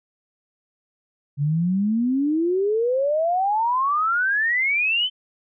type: exponential sweep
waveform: sine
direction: up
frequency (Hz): 138.59 to 3108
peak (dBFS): -18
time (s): 1.37-5.1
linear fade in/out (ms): 50
effects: none